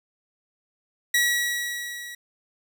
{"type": "tone with level ramp", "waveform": "sawtooth", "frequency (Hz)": 1925, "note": "B6", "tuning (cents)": -45, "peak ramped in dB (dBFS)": [-14, -33], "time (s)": [1.14, 2.15], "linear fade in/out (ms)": 5, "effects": []}